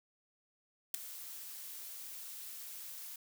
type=noise with ADSR envelope; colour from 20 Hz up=blue; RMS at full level=-29 dBFS; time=0.94-3.16 s; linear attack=5 ms; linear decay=5 ms; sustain=-18 dB; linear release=4 ms; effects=none